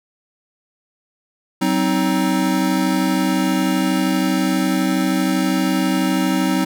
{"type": "chord", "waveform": "square", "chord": "C diminished", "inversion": "second", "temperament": "just", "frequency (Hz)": [188.37, 261.6, 314], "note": ["Gb3", "C4", "Eb4"], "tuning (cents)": [31, 0, 16], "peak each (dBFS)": -21, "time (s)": [1.61, 6.65], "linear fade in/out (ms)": 10, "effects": []}